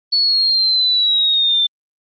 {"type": "linear sweep", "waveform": "sine", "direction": "down", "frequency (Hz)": [4435, 3541], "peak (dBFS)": -12, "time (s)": [0.12, 1.67], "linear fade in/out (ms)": 10, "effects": ["Opus 48 kbps"]}